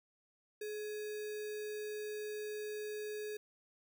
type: tone with sample-and-hold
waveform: sine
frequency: 423.5 Hz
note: G#4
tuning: 34 cents sharp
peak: -39 dBFS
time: 0.61-3.37 s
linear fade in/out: 5 ms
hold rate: 2100 Hz
effects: none